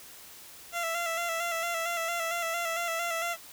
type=tone with vibrato; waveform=15% pulse; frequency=674 Hz; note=E5; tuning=38 cents sharp; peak=-23 dBFS; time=0.72-3.37 s; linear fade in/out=50 ms; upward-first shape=square; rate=4.4 Hz; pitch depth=36 cents each way; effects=white hiss -49 dBFS RMS until 3.52 s